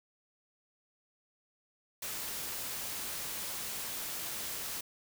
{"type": "noise", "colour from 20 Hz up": "white", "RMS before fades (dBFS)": -39, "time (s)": [2.02, 4.81], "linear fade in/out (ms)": 5, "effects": []}